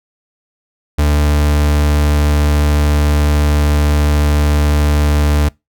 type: tone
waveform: 40% pulse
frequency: 73.8 Hz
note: D2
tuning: 9 cents sharp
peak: -9 dBFS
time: 0.98-5.49 s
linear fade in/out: 10 ms
effects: noise-tail reverb RT60 0.2 s tail -24 dB re dry